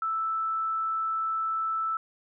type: tone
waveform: sine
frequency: 1318.5 Hz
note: E6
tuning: in tune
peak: -26 dBFS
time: 0.02-1.97 s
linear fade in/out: 2 ms
effects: none